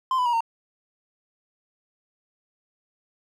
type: tone with pitch steps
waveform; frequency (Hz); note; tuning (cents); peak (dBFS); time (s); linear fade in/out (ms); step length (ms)
triangle; 1040 / 997.1 / 955.9 / 916.4; C6 / B5 / A#5 / A#5; -11 / +16 / +43 / -30; -18; 0.11-0.406; 2; 74
effects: none